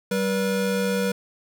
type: tone pair together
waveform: square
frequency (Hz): 193.1 / 484.1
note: G3 / B4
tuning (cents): -26 / -35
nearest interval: octave + major third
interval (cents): 1591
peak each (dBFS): -25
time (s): 0.11-1.12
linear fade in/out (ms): 5
effects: none